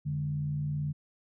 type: tone with frequency modulation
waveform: sine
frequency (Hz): 146.83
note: D3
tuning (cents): 0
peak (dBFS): -29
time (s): 0.05-0.93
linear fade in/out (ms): 20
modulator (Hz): 58.8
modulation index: 0.44
effects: none